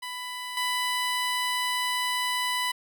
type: tone with level steps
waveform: 15% pulse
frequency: 995 Hz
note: B5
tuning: 13 cents sharp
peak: -27 / -19 dBFS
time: 0.02-2.72 s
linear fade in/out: 10 ms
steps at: 0.57 s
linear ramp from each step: 2 ms
effects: none